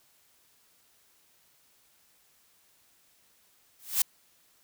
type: noise with exponential growth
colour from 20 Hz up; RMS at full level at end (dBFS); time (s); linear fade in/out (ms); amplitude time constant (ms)
blue; -20; 3.79-4.02; 5; 49
effects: white hiss -65 dBFS RMS until 4.63 s